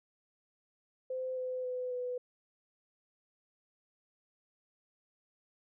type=tone with pitch steps; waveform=sine; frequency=515 / 508.8 / 502.7 / 496.6 Hz; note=C5 / C5 / B4 / B4; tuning=-28 / -48 / +31 / +9 cents; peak=-34 dBFS; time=1.1-2.18 s; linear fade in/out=5 ms; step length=270 ms; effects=none